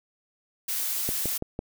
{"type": "noise", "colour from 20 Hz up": "blue", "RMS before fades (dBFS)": -29, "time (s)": [0.68, 1.38], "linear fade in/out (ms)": 10}
{"type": "click train", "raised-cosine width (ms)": 2, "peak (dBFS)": -17, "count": 4, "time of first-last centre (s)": [1.09, 1.591], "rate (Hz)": 5.99}
{"effects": []}